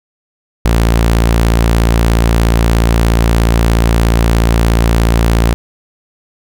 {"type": "tone", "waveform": "sawtooth", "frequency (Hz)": 56.9, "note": "A#1", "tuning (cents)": -41, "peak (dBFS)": -4, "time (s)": [0.65, 5.54], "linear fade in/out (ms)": 0, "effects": []}